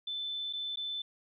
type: tone with dropouts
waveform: sine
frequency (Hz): 3522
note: A7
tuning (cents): +1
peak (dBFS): -34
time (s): 0.07-1.02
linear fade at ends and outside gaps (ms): 5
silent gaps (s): 0.528-0.533 / 0.759-0.771
effects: none